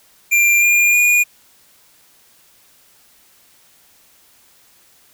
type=tone with pitch steps; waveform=square; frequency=2380 / 2409 / 2438 Hz; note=D7 / D7 / D#7; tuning=+22 / +43 / -36 cents; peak=-11 dBFS; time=0.31-1.24 s; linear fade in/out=20 ms; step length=310 ms; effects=white hiss -52 dBFS RMS until 5.13 s